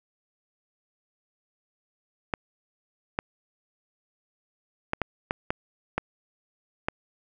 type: clicks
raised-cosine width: 0.5 ms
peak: -10 dBFS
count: 8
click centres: 2.338 / 3.189 / 4.934 / 5.017 / 5.309 / 5.505 / 5.98 / 6.885 s
effects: none